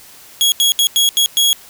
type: tone bursts at uneven times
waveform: sawtooth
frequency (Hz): 3322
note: G#7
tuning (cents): 0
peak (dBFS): -7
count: 6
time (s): 0.41-0.52 / 0.6-0.72 / 0.79-0.87 / 0.96-1.09 / 1.17-1.26 / 1.37-1.53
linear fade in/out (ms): 0
effects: white hiss -41 dBFS RMS until 1.69 s